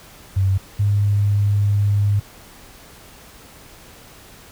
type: tone pair in turn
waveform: sine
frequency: 96 / 102 Hz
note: G2 / G#2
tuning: -36 / -31 cents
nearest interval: minor second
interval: 105 cents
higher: second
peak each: -14 dBFS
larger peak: neither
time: 0.36-0.58 / 0.79-2.2 s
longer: second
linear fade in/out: 10 ms
effects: pink hiss -44 dBFS RMS until 4.51 s